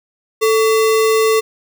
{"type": "tone with sample-and-hold", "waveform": "sine", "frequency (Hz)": 440.9, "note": "A4", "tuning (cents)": 4, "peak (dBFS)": -10, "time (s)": [0.41, 1.41], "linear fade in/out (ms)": 20, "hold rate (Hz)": 1575, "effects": []}